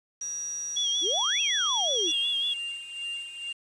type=tone; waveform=sine; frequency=5770 Hz; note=F#8; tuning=44 cents flat; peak=-31 dBFS; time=0.21-2.12 s; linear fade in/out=5 ms
type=tone with vibrato; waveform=sine; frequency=3322 Hz; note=G#7; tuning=in tune; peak=-25 dBFS; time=0.76-2.54 s; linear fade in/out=10 ms; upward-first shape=sine; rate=5.4 Hz; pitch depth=61 cents each way
type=exponential two-way sweep; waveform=sine; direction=up then down; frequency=293.7 to 2794 to 293.7 Hz; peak=-30 dBFS; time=1.01-2.12 s; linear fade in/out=50 ms; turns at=1.41 s
type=tone with tremolo; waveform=triangle; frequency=2794 Hz; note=F7; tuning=in tune; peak=-29 dBFS; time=2.07-3.53 s; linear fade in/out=10 ms; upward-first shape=sine; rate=2.2 Hz; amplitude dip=65%
effects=resampled to 22050 Hz + 8-bit